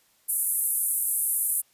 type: band-pass noise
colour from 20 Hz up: pink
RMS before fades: -26 dBFS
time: 0.28-1.62 s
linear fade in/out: 20 ms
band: 9500 to 13000 Hz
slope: 48 dB/octave
effects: white hiss -64 dBFS RMS until 1.73 s + resampled to 32000 Hz